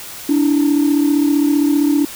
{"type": "tone pair together", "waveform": "sine", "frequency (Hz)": [288.7, 324], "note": ["D4", "E4"], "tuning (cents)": [-30, -30], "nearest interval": "major second", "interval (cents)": 200, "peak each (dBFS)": [-11, -16], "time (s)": [0.29, 2.05], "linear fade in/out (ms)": 5, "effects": ["tanh soft clip ceiling -7 dBFS", "white hiss -32 dBFS RMS until 2.15 s"]}